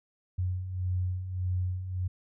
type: beating tone pair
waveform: sine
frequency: 90 / 91.7 Hz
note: F#2 / F#2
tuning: -47 / -15 cents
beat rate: 1.7 Hz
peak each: -36 / -29 dBFS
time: 0.38-2.08 s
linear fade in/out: 10 ms
effects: none